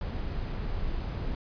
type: noise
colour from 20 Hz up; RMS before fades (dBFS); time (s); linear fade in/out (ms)
brown; -32; 0.01-1.35; 2
effects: resampled to 11025 Hz